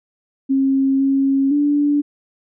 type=tone with pitch steps; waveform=sine; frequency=270 / 272.3 / 290.6 Hz; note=C#4 / C#4 / D4; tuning=-45 / -31 / -18 cents; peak=-13 dBFS; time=0.49-2.02 s; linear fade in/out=20 ms; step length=510 ms; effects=none